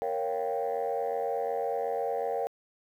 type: chord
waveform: sine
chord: G half-diminished seventh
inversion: first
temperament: equal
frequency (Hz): 466.2 / 554.4 / 698.5 / 784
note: Bb4 / Db5 / F5 / G5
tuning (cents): 0 / 0 / 0 / 0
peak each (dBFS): -31 / -33 / -34 / -33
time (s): 0.02-2.47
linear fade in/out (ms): 0
effects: tanh soft clip ceiling -22 dBFS + 10-bit